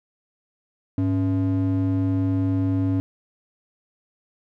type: ring-modulated tone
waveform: triangle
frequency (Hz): 189.8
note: F#3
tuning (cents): +44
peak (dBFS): -14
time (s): 0.98-3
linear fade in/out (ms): 0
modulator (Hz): 87.5
effects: none